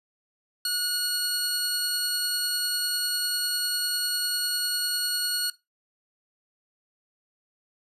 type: tone pair together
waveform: sawtooth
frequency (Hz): 1451 / 4343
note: F#6 / C#8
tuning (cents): -34 / -36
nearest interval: octave + perfect fifth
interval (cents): 1898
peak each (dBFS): -29 / -23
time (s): 0.65-5.5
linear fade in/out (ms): 2
effects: noise-tail reverb RT60 0.2 s tail -17 dB re dry + resampled to 32000 Hz